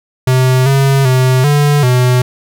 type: tone with pitch steps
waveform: square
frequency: 128.8 / 136.7 / 128.8 / 145.9 / 125.4 Hz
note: C3 / C#3 / C3 / D3 / B2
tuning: -27 / -24 / -27 / -11 / +27 cents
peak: -8 dBFS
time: 0.27-2.22 s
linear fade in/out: 5 ms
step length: 390 ms
effects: none